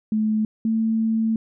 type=tone pair in turn; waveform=sine; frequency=216.2 / 223 Hz; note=A3 / A3; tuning=-30 / +23 cents; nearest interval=minor second; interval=53 cents; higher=second; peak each=-18 dBFS; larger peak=neither; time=0.12-0.45 / 0.65-1.36 s; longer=second; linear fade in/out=2 ms; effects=none